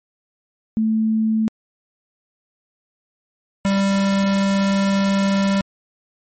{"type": "tone pair in turn", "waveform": ["sine", "square"], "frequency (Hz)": [220, 196.68], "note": ["A3", "G3"], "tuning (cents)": [0, 6], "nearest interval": "major second", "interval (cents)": 194, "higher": "first", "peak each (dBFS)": [-15, -16], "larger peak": "first", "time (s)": [[0.77, 1.48], [3.65, 5.61]], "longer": "second", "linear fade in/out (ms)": 0, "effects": ["MP3 32 kbps"]}